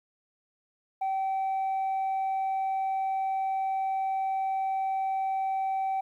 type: tone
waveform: sine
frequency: 770 Hz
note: G5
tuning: 31 cents flat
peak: -24 dBFS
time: 1.01-6.01 s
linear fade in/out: 10 ms
effects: tanh soft clip ceiling -25 dBFS + 11-bit